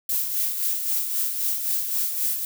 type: noise with tremolo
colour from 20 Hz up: violet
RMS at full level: -23 dBFS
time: 0.09-2.45 s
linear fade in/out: 2 ms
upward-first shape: sine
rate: 3.8 Hz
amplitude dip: 50%
effects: none